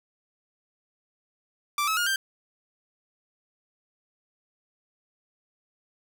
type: tone with pitch steps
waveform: sawtooth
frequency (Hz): 1172 / 1292.9 / 1426.3 / 1573.5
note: D6 / E6 / F6 / G6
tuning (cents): -4 / -34 / +36 / +6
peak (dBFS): -20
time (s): 1.78-2.16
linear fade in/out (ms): 2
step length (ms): 95
effects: none